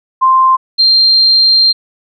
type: tone pair in turn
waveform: sine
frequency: 1046.5 / 4177 Hz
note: C6 / C8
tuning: 0 / -4 cents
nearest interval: 2 octaves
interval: 2396 cents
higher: second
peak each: -5 dBFS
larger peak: neither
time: 0.21-0.57 / 0.78-1.73 s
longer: second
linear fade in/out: 20 ms
effects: none